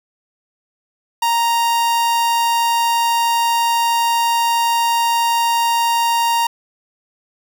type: tone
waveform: 45% pulse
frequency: 932.3 Hz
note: A#5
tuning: in tune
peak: -14 dBFS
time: 1.22-6.47 s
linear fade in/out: 5 ms
effects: none